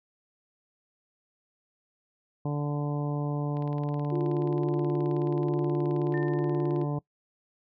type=harmonic tone; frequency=146.1 Hz; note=D3; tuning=9 cents flat; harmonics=1 / 2 / 3 / 4 / 5 / 6 / 7; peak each=-28 / -34 / -38 / -40 / -42 / -44 / -45 dBFS; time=2.45-6.99 s; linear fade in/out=5 ms
type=click train; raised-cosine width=0.3 ms; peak=-34 dBFS; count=62; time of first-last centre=3.57-6.815 s; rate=18.8 Hz
type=tone with vibrato; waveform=sine; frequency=350 Hz; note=F4; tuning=4 cents sharp; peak=-27 dBFS; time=4.11-6.85 s; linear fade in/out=20 ms; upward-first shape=sine; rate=18 Hz; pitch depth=52 cents each way
type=tone with exponential decay; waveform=sine; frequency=1800 Hz; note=A6; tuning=39 cents sharp; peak=-36 dBFS; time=6.14-6.97 s; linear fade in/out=0 ms; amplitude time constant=180 ms
effects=noise-tail reverb RT60 0.1 s tail -22 dB re dry